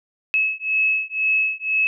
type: beating tone pair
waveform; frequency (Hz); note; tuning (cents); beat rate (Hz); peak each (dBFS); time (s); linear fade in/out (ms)
sine; 2583 / 2585; E7 / E7; -36 / -34; 2; -21; 0.34-1.87; 0
effects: none